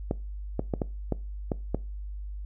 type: clicks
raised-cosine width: 2 ms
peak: -13 dBFS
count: 7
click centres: 0.111 / 0.594 / 0.738 / 0.818 / 1.123 / 1.518 / 1.746 s
effects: noise-tail reverb RT60 0.3 s tail -21 dB re dry + added 50 Hz sine -34 dBFS peak until 2.45 s